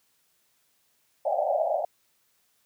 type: band-pass noise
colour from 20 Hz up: pink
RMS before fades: -26 dBFS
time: 1.25-1.85 s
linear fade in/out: 5 ms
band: 560 to 790 Hz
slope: 96 dB/octave
effects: white hiss -69 dBFS RMS until 2.65 s + high-pass 60 Hz 12 dB/octave